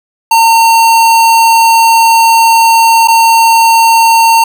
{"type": "tone with dropouts", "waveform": "square", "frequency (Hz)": 911, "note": "A#5", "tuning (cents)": -40, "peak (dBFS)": -4, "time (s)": [0.31, 4.44], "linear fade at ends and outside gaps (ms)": 5, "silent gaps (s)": [3.075, 3.082], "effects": []}